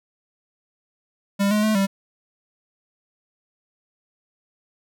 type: tone with pitch steps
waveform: square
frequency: 199.5 / 211 / 216.2 / 195.8 Hz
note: G3 / G#3 / A3 / G3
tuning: +31 / +28 / -30 / -2 cents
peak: -18 dBFS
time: 1.39-1.87 s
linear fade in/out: 20 ms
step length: 120 ms
effects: none